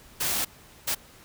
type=noise bursts at uneven times; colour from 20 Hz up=white; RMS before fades=-27 dBFS; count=2; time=0.2-0.45 / 0.87-0.95 s; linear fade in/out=10 ms; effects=pink hiss -52 dBFS RMS until 1.24 s